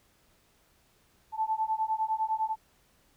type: beating tone pair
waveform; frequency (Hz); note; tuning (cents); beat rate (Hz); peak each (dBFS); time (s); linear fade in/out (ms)
sine; 873 / 882.9; A5 / A5; -14 / +6; 9.9; -30; 1.32-2.56; 50
effects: pink hiss -66 dBFS RMS until 3.16 s